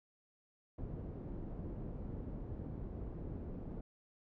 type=low-pass noise; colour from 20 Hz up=pink; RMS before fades=-44 dBFS; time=0.78-3.81 s; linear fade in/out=5 ms; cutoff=370 Hz; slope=12 dB/octave; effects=none